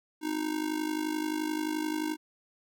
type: tone with amplitude modulation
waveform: square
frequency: 309.8 Hz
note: D#4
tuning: 7 cents flat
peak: -27 dBFS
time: 0.21-2.17 s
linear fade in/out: 50 ms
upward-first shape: sine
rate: 51.5 Hz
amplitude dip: 75%
effects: none